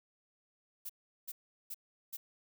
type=noise bursts; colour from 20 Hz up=violet; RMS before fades=-42 dBFS; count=4; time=0.85-2.17 s; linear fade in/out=10 ms; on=45 ms; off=380 ms; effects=none